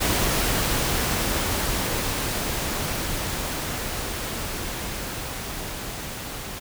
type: noise with level ramp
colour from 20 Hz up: pink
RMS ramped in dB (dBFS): -22 to -34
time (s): 0-6.6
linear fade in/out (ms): 20
effects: none